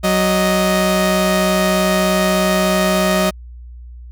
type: tone pair together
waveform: sawtooth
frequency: 186.35 / 622.3 Hz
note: F#3 / D#5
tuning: +13 / 0 cents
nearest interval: octave + major sixth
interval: 2087 cents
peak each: -12 dBFS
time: 0.03-3.31 s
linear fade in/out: 20 ms
effects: added 60 Hz sine -32 dBFS peak until 4.11 s